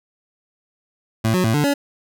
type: tone with pitch steps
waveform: 25% pulse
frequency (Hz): 111.9 / 183 / 112.2 / 147.5 / 283.5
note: A2 / F#3 / A2 / D3 / C#4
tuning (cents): +30 / -19 / +34 / +8 / +39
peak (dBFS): -12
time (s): 1.24-1.74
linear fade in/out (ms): 10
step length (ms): 100
effects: none